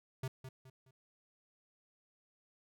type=tone with echo; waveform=square; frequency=130.81 Hz; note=C3; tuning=in tune; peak=-37 dBFS; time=0.23-0.28 s; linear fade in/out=5 ms; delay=210 ms; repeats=3; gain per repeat=-9 dB; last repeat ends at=0.91 s; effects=none